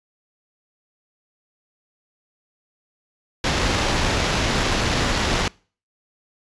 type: noise with sample-and-hold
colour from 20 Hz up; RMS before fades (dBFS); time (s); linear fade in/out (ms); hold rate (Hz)
pink; -21; 3.44-5.48; 2; 8820
effects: noise-tail reverb RT60 0.4 s tail -25 dB re dry + resampled to 22050 Hz